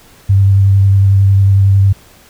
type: tone with vibrato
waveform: sine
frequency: 98 Hz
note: G2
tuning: in tune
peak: -5 dBFS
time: 0.29-1.93 s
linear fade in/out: 10 ms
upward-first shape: triangle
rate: 11 Hz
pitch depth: 20 cents each way
effects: pink hiss -43 dBFS RMS until 2.29 s